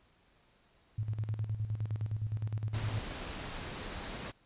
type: tone with tremolo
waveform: sine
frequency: 107.5 Hz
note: A2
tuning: 40 cents flat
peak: -30 dBFS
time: 0.98-3 s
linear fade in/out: 5 ms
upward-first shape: square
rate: 9.7 Hz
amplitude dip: 65%
type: noise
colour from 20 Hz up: pink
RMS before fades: -41 dBFS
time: 2.73-4.32 s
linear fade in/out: 20 ms
effects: pink hiss -67 dBFS RMS until 4.45 s + resampled to 8000 Hz